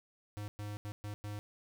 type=tone bursts at uneven times; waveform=square; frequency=103.83 Hz; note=G#2; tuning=in tune; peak=-40 dBFS; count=5; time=0.37-0.48 / 0.59-0.77 / 0.85-0.92 / 1.04-1.14 / 1.24-1.39 s; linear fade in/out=0 ms; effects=none